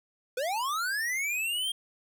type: linear sweep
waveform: square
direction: up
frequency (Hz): 475.7 to 3232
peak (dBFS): -29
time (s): 0.37-1.72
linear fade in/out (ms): 5
effects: none